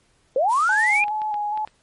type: linear sweep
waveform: sine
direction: up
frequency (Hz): 488.2 to 2471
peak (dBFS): -16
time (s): 0.36-1.04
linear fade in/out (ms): 2
type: noise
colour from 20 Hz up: blue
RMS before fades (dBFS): -34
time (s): 0.48-1.03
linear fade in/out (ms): 50
type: tone with vibrato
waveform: sine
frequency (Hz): 844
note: G#5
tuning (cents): +28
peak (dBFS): -22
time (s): 0.69-1.65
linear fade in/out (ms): 2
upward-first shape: square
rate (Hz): 2.4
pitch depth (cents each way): 25
type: clicks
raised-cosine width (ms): 0.3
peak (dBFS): -24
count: 6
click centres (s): 1.041 / 1.082 / 1.218 / 1.342 / 1.575 / 1.675
effects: pink hiss -62 dBFS RMS until 1.82 s + MP3 48 kbps